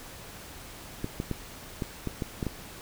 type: clicks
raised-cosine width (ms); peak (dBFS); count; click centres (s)
3; -17; 8; 1.044 / 1.201 / 1.313 / 1.822 / 2.073 / 2.222 / 2.428 / 2.467
effects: pink hiss -45 dBFS RMS until 2.81 s